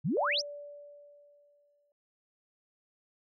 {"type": "exponential sweep", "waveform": "sine", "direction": "up", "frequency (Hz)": [124.3, 6270], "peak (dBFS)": -27, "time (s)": [0.04, 0.42], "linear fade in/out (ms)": 20}
{"type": "tone with exponential decay", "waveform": "sine", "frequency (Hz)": 580, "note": "D5", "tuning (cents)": -22, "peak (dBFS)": -32, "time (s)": [0.17, 1.92], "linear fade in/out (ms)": 1, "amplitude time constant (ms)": 380}
{"effects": []}